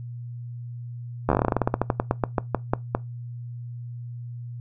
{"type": "slowing click train", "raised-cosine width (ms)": 1, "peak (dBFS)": -6, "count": 24, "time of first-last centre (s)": [1.29, 2.95], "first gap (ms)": 12, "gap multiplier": 1.14, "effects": ["noise-tail reverb RT60 0.2 s tail -21 dB re dry", "added 120 Hz sine -33 dBFS peak until 4.6 s"]}